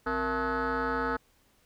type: tone with frequency modulation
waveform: sine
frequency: 874 Hz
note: A5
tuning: 12 cents flat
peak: -25 dBFS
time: 0.06-1.17 s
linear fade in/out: 10 ms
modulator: 204 Hz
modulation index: 3.4
effects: tanh soft clip ceiling -25 dBFS + pink hiss -66 dBFS RMS until 1.65 s